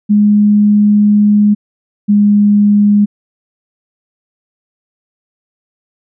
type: tone pair in turn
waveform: sine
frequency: 207.7 / 205.9 Hz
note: G#3 / G#3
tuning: 0 / -15 cents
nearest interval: unison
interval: 15 cents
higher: first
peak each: -5 dBFS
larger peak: neither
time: 0.09-1.55 / 2.08-3.06 s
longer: first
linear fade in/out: 20 ms
effects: none